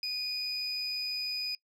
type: tone pair together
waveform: sine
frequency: 2460 / 4983 Hz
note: D#7 / D#8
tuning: -20 / +2 cents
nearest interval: octave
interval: 1222 cents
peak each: -37 / -30 dBFS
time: 0.03-1.55 s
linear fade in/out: 2 ms
effects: noise-tail reverb RT60 0.1 s tail -25 dB re dry + tanh soft clip ceiling -29 dBFS